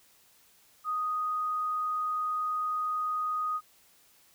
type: tone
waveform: sine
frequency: 1244.5 Hz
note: D#6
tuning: in tune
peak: -28 dBFS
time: 0.84-3.61 s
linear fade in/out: 50 ms
effects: white hiss -62 dBFS RMS until 4.34 s